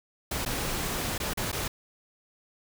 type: noise with dropouts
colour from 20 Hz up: pink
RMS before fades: -31 dBFS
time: 0.31-1.68 s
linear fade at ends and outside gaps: 5 ms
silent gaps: 0.451-0.46 / 1.18-1.2 / 1.336-1.373 / 1.517-1.527 s
effects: none